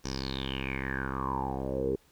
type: tone with low-pass filter sweep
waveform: 10% pulse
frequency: 66.6 Hz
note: C2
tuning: 31 cents sharp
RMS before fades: -33 dBFS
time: 0.04-1.96 s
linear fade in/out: 10 ms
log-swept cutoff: 5900 to 410 Hz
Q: 9.3
effects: pink hiss -64 dBFS RMS until 2.11 s